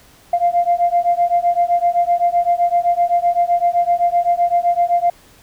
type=beating tone pair; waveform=sine; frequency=693 / 700.8 Hz; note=F5 / F5; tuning=-14 / +6 cents; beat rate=7.8 Hz; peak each=-15 dBFS; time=0.33-5.1 s; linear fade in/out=5 ms; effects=tanh soft clip ceiling -6 dBFS + pink hiss -48 dBFS RMS until 5.42 s